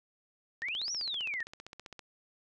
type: click train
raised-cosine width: 0.2 ms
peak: -28 dBFS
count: 22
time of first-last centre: 0.62-1.993 s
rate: 15.3 Hz
type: exponential two-way sweep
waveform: sine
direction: up then down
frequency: 1769 to 5930 to 1769 Hz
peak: -33 dBFS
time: 0.62-1.43 s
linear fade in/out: 2 ms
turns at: 0.92 s
effects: none